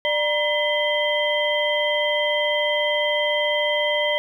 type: tone cluster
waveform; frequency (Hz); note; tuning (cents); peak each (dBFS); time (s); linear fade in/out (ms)
sine; 595 / 953 / 2025 / 3157; D5 / A#5 / B6 / G7; +22 / +38 / +43 / +12; -22 / -29 / -24 / -25; 0.05-4.18; 0
effects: 9-bit